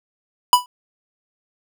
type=tone with exponential decay; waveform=square; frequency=987.8 Hz; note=B5; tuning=in tune; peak=-5 dBFS; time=0.53-0.66 s; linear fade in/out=1 ms; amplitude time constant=27 ms; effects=none